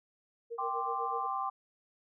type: tone with tremolo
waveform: sine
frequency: 466.2 Hz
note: A#4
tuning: in tune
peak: -36 dBFS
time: 0.5-1.27 s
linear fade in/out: 20 ms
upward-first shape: sine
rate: 8 Hz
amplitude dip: 95%
type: chord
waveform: sine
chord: G suspended fourth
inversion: none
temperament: just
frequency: 784 / 1045.3 / 1176 Hz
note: G5 / C6 / D6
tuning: 0 / -2 / +2 cents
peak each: -36 dBFS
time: 0.58-1.5 s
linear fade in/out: 10 ms
effects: none